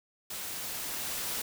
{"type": "noise with level ramp", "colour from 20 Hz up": "white", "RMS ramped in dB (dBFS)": [-39, -34], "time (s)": [0.3, 1.42], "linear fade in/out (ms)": 5, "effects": []}